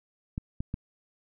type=clicks; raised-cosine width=5 ms; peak=-19 dBFS; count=3; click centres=0.379 / 0.605 / 0.741 s; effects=none